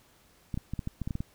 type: clicks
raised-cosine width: 5 ms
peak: -20 dBFS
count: 10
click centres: 0.542 / 0.575 / 0.736 / 0.792 / 0.874 / 1.017 / 1.075 / 1.108 / 1.154 / 1.205 s
effects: pink hiss -62 dBFS RMS until 1.34 s